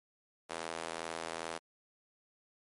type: tone with high-pass filter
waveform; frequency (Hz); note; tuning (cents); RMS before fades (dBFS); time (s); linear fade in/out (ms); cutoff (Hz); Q
sawtooth; 82.41; E2; 0; -41; 0.49-1.59; 20; 560; 0.97
effects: MP3 48 kbps